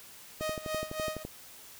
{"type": "tone with tremolo", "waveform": "sawtooth", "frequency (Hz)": 624, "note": "D#5", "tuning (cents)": 5, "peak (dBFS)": -27, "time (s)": [0.4, 1.24], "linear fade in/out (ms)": 20, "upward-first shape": "sine", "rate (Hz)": 3.5, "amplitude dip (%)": 80}
{"type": "click train", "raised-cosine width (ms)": 2, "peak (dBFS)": -24, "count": 11, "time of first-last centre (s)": [0.41, 1.25], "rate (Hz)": 11.9}
{"effects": ["white hiss -51 dBFS RMS until 1.79 s"]}